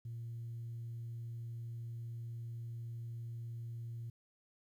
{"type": "tone", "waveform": "sine", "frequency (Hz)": 116.54, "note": "A#2", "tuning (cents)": 0, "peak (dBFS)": -40, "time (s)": [0.05, 4.1], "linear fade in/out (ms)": 5, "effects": ["tanh soft clip ceiling -38 dBFS", "12-bit"]}